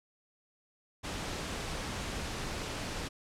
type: low-pass noise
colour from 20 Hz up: pink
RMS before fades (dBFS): -38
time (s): 1.03-3.09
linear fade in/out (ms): 20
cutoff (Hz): 7500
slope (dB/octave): 12
effects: low-pass 12000 Hz 12 dB/octave